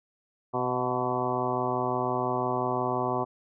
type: harmonic tone with a mistuned harmonic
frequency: 125.8 Hz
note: B2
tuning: 32 cents sharp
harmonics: 1 / 2 / 3 / 4 / 5 / 6 / 7 / 8 / 9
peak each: -36 / -35 / -32 / -37 / -34 / -33 / -34 / -34 / -35 dBFS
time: 0.53-3.25 s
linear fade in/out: 20 ms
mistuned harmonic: 6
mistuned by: -49 cents
effects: none